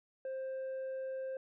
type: tone with tanh clipping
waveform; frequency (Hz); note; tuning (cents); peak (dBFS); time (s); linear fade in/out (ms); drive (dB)
sine; 527; C5; +12; -38; 0.25-1.37; 2; 3
effects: none